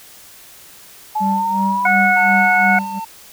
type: exponential sweep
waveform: sine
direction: up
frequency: 852 to 993 Hz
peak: -16 dBFS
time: 1.15-1.87 s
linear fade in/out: 10 ms
type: tone with tremolo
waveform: triangle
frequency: 196 Hz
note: G3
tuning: in tune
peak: -15 dBFS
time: 1.2-3 s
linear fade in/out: 20 ms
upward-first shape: sine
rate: 2.8 Hz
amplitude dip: 85%
type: harmonic tone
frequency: 732 Hz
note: F#5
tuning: 19 cents flat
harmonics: 1 / 2 / 3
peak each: -15 / -15 / -16 dBFS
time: 1.85-2.79 s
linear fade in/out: 5 ms
type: tone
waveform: triangle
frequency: 899 Hz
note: A5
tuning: 37 cents sharp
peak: -22 dBFS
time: 2.16-3.05 s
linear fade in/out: 10 ms
effects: white hiss -42 dBFS RMS until 3.32 s